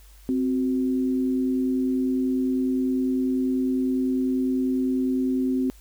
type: tone pair together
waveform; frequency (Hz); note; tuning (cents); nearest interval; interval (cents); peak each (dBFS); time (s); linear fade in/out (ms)
sine; 260 / 370; C4 / F#4; -11 / 0; tritone; 611; -21 / -30; 0.29-5.7; 0
effects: added 50 Hz sine -47 dBFS peak until 5.8 s + white hiss -56 dBFS RMS until 5.8 s